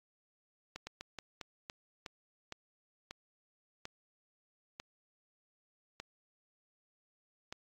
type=slowing click train; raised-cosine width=0.2 ms; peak=-25 dBFS; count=13; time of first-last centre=0.76-7.525 s; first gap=110 ms; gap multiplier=1.27; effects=AAC 48 kbps